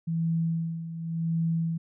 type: tone with tremolo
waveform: sine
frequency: 164.81 Hz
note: E3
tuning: in tune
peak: -23 dBFS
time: 0.07-1.78 s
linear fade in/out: 10 ms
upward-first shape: sine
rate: 0.9 Hz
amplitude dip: 70%
effects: none